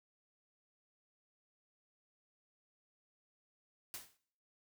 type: noise with exponential decay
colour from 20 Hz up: white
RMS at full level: -42 dBFS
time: 3.94-4.17 s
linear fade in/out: 0 ms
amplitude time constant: 50 ms
effects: noise-tail reverb RT60 0.6 s tail -20 dB re dry